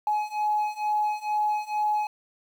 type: beating tone pair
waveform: triangle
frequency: 843 / 845.2 Hz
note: G#5 / G#5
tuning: +26 / +30 cents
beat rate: 2.2 Hz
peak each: -24 / -23 dBFS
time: 0.07-2.07 s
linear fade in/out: 2 ms
effects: tanh soft clip ceiling -19 dBFS + 9-bit